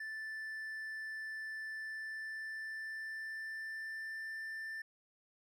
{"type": "tone with pitch glide", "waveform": "triangle", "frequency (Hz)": [1760, 1778.4], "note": ["A6", "A6"], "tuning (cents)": [0, 18], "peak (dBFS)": -39, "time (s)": [0, 4.82], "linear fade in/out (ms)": 5, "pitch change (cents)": 18, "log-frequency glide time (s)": [1.69, 4.32], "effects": []}